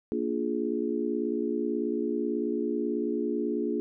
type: chord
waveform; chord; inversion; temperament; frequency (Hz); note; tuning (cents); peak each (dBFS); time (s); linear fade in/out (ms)
sine; Bb dominant seventh; none; just; 233.1 / 291.4 / 349.6 / 419.5; Bb3 / D4 / F4 / Ab4; 0 / -13 / +2 / +17; -32; 0.12-3.8; 0
effects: none